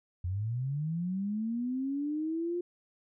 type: linear sweep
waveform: sine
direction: up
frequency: 85.3 to 355.2 Hz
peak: -30 dBFS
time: 0.24-2.61 s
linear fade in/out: 5 ms
effects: none